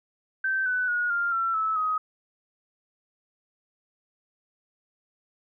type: tone with pitch steps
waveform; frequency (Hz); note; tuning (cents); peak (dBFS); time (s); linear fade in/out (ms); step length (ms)
sine; 1551 / 1498.2 / 1447.1 / 1397.8 / 1350.2 / 1304.2 / 1259.8; G6 / F#6 / F#6 / F6 / E6 / E6 / D#6; -19 / +21 / -39 / +1 / +41 / -19 / +21; -23; 0.44-1.98; 5; 220
effects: none